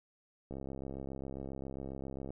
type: click train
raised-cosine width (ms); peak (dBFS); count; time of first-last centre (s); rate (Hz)
2; -29; 122; 0.51-2.305; 67.4
effects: none